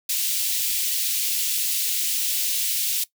white high-pass noise, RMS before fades -24 dBFS, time 0.09-3.04 s, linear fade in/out 5 ms, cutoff 2600 Hz, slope 24 dB/octave, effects noise-tail reverb RT60 0.1 s tail -18 dB re dry

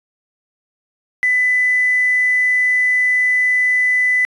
sine tone with quantisation, 1999 Hz, B6, 20 cents sharp, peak -12 dBFS, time 1.23-4.25 s, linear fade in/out 0 ms, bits 6, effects resampled to 24000 Hz

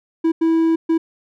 triangle tone bursts at uneven times, 326.8 Hz, E4, 15 cents flat, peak -11 dBFS, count 3, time 0.24-0.32 / 0.41-0.76 / 0.89-0.98 s, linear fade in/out 10 ms, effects none

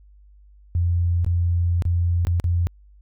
sine tone with dropouts, 86.6 Hz, F2, 14 cents flat, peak -17 dBFS, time 0.75-2.67 s, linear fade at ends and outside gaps 0 ms, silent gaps 1.246-1.264 / 1.822-1.853 / 2.25-2.27 / 2.399-2.442 s, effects added 50 Hz sine -47 dBFS peak until 3.01 s

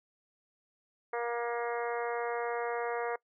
harmonic tone, 236.8 Hz, A#3, 27 cents sharp, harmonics 2 / 3 / 4 / 5 / 6 / 7 / 8 / 9, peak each -34 / -38 / -40 / -42 / -44 / -45 / -46 / -47 dBFS, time 1.13-3.16 s, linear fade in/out 5 ms, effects noise-tail reverb RT60 0.1 s tail -23 dB re dry

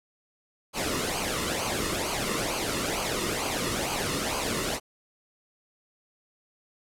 pink noise with flanger, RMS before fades -29 dBFS, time 0.73-4.8 s, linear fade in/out 50 ms, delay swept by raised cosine 0.54 to 1.3 ms, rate 2.2 Hz, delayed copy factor -0.65, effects low-pass 11000 Hz 12 dB/octave

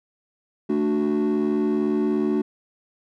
triangle chord, D major, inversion second, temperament equal, 220 / 293.7 / 370 Hz, A3 / D4 / F#4, 0 / 0 / 0 cents, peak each -21 dBFS, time 0.69-2.42 s, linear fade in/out 10 ms, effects tanh soft clip ceiling -13 dBFS

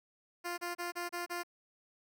10% pulse tone bursts, 349.2 Hz, F4, in tune, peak -28 dBFS, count 6, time 0.44-1.435 s, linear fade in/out 20 ms, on 140 ms, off 31 ms, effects none

